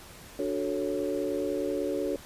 sine chord, D major seventh, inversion none, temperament equal, 293.7 / 370 / 440 / 554.4 Hz, D4 / F#4 / A4 / C#5, 0 / 0 / 0 / 0 cents, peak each -33 dBFS, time 0.39-2.16 s, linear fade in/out 2 ms, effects pink hiss -48 dBFS RMS until 2.25 s + resampled to 32000 Hz

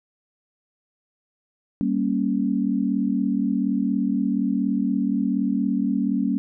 sine chord, G diminished, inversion none, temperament equal, 196 / 233.1 / 277.2 Hz, G3 / Bb3 / Db4, 0 / 0 / 0 cents, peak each -24 dBFS, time 1.81-6.38 s, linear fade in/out 0 ms, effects none

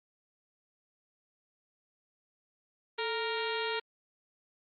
harmonic tone with a mistuned harmonic, 466.2 Hz, A#4, in tune, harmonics 1 / 2 / 3 / 4 / 5 / 6 / 7 / 8 / 9, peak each -35 / -38 / -40 / -41 / -42 / -43 / -43 / -44 / -45 dBFS, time 2.98-3.8 s, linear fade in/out 10 ms, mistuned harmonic 1, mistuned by -92 cents, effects Opus 32 kbps

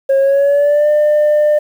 sine tone with pitch glide, 543 to 599 Hz, C#5 to D5, -36 to +34 cents, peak -6 dBFS, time 0.09-1.59 s, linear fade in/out 10 ms, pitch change +170 cents, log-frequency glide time 0.19-0.89 s, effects tanh soft clip ceiling -7 dBFS + 7-bit

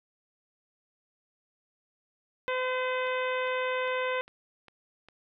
harmonic tone, 510 Hz, C5, 44 cents flat, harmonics 1 / 2 / 3 / 4 / 5 / 6 / 7, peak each -30 / -34 / -36 / -37 / -39 / -45 / -46 dBFS, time 2.48-4.21 s, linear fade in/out 0 ms
click train, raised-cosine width 0.3 ms, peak -35 dBFS, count 6, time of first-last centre 3.07-5.086 s, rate 2.48 Hz
effects none

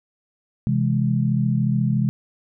sine chord, C augmented, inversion none, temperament equal, 130.81 / 164.81 / 207.7 Hz, C3 / E3 / G#3, 0 / 0 / 0 cents, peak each -20 / -24 / -22 dBFS, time 0.67-2.09 s, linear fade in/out 0 ms, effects none

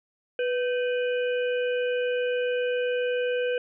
harmonic tone with a mistuned harmonic, 493.4 Hz, B4, 2 cents flat, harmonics 1 / 3 / 5 / 6, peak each -24 / -34 / -38 / -40 dBFS, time 0.39-3.58 s, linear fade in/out 2 ms, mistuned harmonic 3, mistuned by +77 cents, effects none

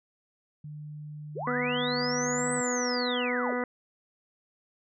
sine tone, 150 Hz, D3, 37 cents sharp, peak -38 dBFS, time 0.64-2.61 s, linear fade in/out 5 ms
sine linear two-way sweep, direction up then down, 300.6 to 8180 to 300.6 Hz, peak -32 dBFS, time 1.35-3.54 s, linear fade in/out 20 ms, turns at 2.53 s
harmonic tone, 246.9 Hz, B3, in tune, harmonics 1 / 2 / 3 / 4 / 5 / 6 / 7 / 8, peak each -32 / -31 / -39 / -39 / -38 / -39 / -44 / -37 dBFS, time 1.47-3.64 s, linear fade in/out 2 ms
effects none

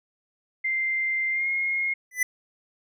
sine tone with pitch glide, 2090 to 2148 Hz, C7 to C7, -2 to +45 cents, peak -23 dBFS, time 0.64-1.94 s, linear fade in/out 10 ms, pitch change +47 cents, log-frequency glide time 1.31-1.48 s
square tone with exponential growth, 2000 Hz, B6, 21 cents sharp, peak -18 dBFS, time 2.11-2.23 s, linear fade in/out 5 ms, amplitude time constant 26 ms
effects none

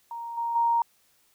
sine tone with level steps, 933 Hz, A#5, 1 cent sharp, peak -33 / -26 / -20 dBFS, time 0.11-0.82 s, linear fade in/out 2 ms, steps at 0.37 / 0.55 s, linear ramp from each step 10 ms, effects white hiss -65 dBFS RMS until 1.34 s

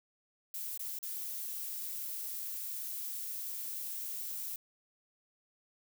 violet noise with dropouts, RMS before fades -40 dBFS, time 0.54-4.56 s, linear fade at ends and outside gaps 2 ms, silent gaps 0.776-0.794 / 0.988-1.028 s, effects none

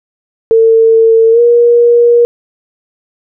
sine tone with pitch glide, 450.8 to 475.1 Hz, A4 to A#4, +42 to +33 cents, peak -3 dBFS, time 0.51-2.25 s, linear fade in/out 0 ms, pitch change +91 cents, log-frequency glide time 1.31-1.4 s, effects none

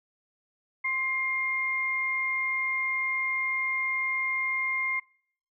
sine tone pair together, 1049 / 2119 Hz, C6 / C7, +4 / +21 cents, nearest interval octave, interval 1217 cents, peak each -35 / -26 dBFS, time 0.84-5 s, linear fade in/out 10 ms, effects noise-tail reverb RT60 0.6 s tail -25 dB re dry

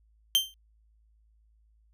40% pulse tone with exponential decay, 3136 Hz, G7, in tune, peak -16 dBFS, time 0.35-0.54 s, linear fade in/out 0 ms, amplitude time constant 40 ms, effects added 54 Hz sine -61 dBFS peak until 1.93 s

